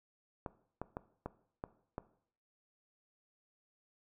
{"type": "clicks", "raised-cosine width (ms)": 1, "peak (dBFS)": -25, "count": 6, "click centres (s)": [0.462, 0.816, 0.969, 1.26, 1.639, 1.981], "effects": ["noise-tail reverb RT60 0.6 s tail -17 dB re dry"]}